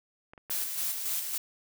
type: clicks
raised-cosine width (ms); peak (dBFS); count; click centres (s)
0.5; -32 / -34 / -30 / -37 / -36; 5; 0.335 / 0.378 / 0.498 / 0.621 / 0.776
type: noise with tremolo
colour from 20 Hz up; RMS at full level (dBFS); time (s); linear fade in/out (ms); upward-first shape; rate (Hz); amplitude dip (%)
blue; -31; 0.5-1.38; 5; square; 3.6; 40
effects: none